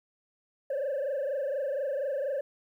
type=tone with frequency modulation; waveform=sine; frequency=554.4 Hz; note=C#5; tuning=in tune; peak=-26 dBFS; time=0.7-2.41 s; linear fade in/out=5 ms; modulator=24.2 Hz; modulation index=1.6; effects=tanh soft clip ceiling -27 dBFS + 11-bit